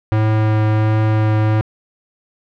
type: tone with vibrato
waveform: square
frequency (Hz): 108.3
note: A2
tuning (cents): -27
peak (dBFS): -13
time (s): 0.12-1.61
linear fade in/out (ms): 0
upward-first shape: triangle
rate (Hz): 1.4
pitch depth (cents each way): 9
effects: low-pass 2000 Hz 12 dB/octave + 9-bit